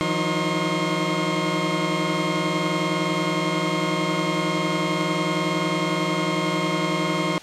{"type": "tone cluster", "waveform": "20% pulse", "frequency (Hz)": [160.2, 179.8, 309.4, 1069], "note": ["E3", "F#3", "D#4", "C6"], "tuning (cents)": [-49, -49, -10, 37], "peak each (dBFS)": -22, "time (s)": [0.01, 7.38], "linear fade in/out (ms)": 0, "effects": ["white hiss -42 dBFS RMS until 7.42 s", "low-pass 6000 Hz 12 dB/octave"]}